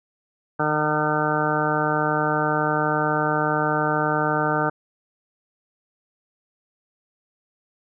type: harmonic tone with a mistuned harmonic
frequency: 151.8 Hz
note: D#3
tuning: 42 cents flat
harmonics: 1 / 2 / 3 / 4 / 5 / 6 / 8 / 9 / 10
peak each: -28 / -28 / -28 / -28 / -28 / -28 / -28 / -28 / -28 dBFS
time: 0.59-4.7 s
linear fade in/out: 10 ms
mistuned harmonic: 1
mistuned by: +16 cents
effects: none